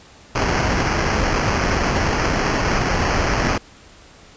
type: noise with sample-and-hold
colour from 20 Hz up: pink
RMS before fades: -19 dBFS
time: 0.35-3.58 s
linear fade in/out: 5 ms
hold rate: 3675 Hz
effects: pink hiss -46 dBFS RMS until 4.36 s + resampled to 16000 Hz